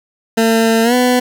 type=tone with pitch glide; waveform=20% pulse; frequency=225.8 to 249.1 Hz; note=A3 to B3; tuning=+45 to +15 cents; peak=-5 dBFS; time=0.37-1.2 s; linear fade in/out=10 ms; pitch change=+170 cents; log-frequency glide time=0.83-0.94 s; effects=7-bit